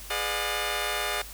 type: chord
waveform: 10% pulse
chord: G# diminished seventh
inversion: none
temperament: just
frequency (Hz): 415.3 / 498.4 / 598 / 717.6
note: G#4 / B4 / D5 / F5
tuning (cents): 0 / +16 / +31 / +47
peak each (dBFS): -25 / -29 / -24 / -24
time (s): 0.1-1.22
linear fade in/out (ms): 5
effects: added 50 Hz sine -44 dBFS peak until 1.33 s + white hiss -44 dBFS RMS until 1.33 s